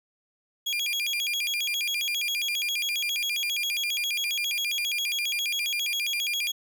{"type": "tone with vibrato", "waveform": "35% pulse", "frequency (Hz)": 2823, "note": "F7", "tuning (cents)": 18, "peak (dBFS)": -24, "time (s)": [0.66, 6.52], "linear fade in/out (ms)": 10, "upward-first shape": "square", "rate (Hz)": 7.4, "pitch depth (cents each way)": 280, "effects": []}